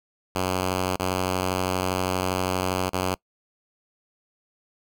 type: tone with dropouts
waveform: 5% pulse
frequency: 92.5 Hz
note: F#2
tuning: in tune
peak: -12 dBFS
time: 0.35-3.15 s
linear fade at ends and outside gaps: 5 ms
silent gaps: 0.96-0.996 / 2.894-2.932 s
effects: noise-tail reverb RT60 0.1 s tail -24 dB re dry